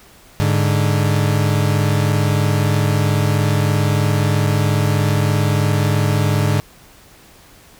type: tone pair together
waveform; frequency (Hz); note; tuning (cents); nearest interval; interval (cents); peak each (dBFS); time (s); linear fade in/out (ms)
40% pulse; 103.72 / 146.83; G#2 / D3; -2 / 0; tritone; 602; -15 / -17; 0.4-6.6; 0
effects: pink hiss -46 dBFS RMS until 7.79 s